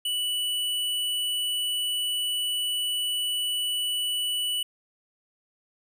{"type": "tone", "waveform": "square", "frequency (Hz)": 2960, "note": "F#7", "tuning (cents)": 0, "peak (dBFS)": -26, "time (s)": [0.05, 4.63], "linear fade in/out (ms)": 5, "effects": []}